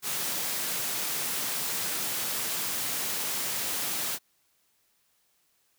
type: high-pass noise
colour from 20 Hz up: white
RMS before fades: -31 dBFS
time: 0.02-4.19 s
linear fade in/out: 50 ms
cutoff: 110 Hz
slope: 48 dB/octave
effects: white hiss -70 dBFS RMS until 5.78 s